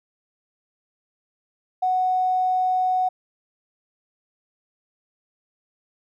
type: tone with tanh clipping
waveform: triangle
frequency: 740 Hz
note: F#5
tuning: in tune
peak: -18 dBFS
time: 1.82-3.09 s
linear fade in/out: 10 ms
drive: 3 dB
effects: none